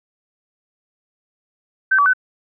sine tone with pitch steps, 1544 / 1145 / 1510 Hz, G6 / D6 / F#6, -27 / -44 / +35 cents, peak -11 dBFS, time 1.91-2.135 s, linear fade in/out 10 ms, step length 75 ms, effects none

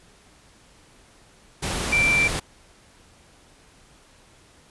sine tone in noise, 2349 Hz, D7, in tune, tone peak -17 dBFS, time 1.92-2.28 s, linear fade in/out 10 ms, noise pink, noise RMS -27 dBFS, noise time 1.62-2.4 s, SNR +7 dB, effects pink hiss -54 dBFS RMS until 4.7 s + resampled to 24000 Hz

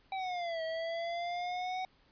square exponential two-way sweep, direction down then up, 778 to 643 to 750 Hz, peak -35 dBFS, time 0.12-1.85 s, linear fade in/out 2 ms, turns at 0.63 s, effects pink hiss -67 dBFS RMS until 2.11 s + resampled to 11025 Hz

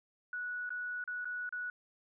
sine tone with dropouts, 1470 Hz, F#6, 12 cents flat, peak -36 dBFS, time 0.33-1.7 s, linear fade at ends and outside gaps 2 ms, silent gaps 0.693-0.704 / 1.04-1.076 / 1.246-1.254 / 1.492-1.525 s, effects none

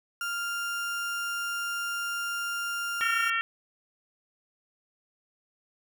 35% pulse tone, 1396.9 Hz, F6, in tune, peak -28 dBFS, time 0.21-3.3 s, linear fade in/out 2 ms
harmonic tone, 455.9 Hz, A#4, 39 cents flat, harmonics 3 / 4 / 5 / 6 / 7, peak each -29 / -30 / -34 / -33 / -38 dBFS, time 3.01-3.41 s, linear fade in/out 0 ms
effects none

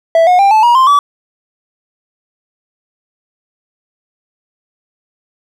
triangle tone with pitch steps, 659.3 / 723.1 / 793.2 / 870 / 954.2 / 1046.6 / 1147.9 Hz, E5 / F#5 / G5 / A5 / A#5 / C6 / D6, 0 / -40 / +20 / -20 / +40 / 0 / -40 cents, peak -3 dBFS, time 0.15-0.99 s, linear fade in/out 2 ms, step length 120 ms, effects none

